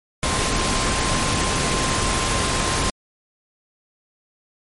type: tone in noise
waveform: sine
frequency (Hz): 1048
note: C6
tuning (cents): +2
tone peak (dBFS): -28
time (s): 0.23-2.9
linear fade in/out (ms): 0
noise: pink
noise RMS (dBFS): -21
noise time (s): 0.23-2.9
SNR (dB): -10
effects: MP3 48 kbps